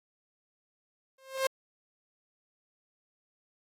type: tone with exponential growth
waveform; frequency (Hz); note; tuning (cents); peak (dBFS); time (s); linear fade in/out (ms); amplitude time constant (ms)
sawtooth; 531; C5; +25; -19; 1.18-1.47; 5; 62
effects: AAC 48 kbps